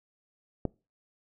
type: click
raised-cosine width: 2 ms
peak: -15 dBFS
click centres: 0.653 s
effects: noise-tail reverb RT60 0.3 s tail -24 dB re dry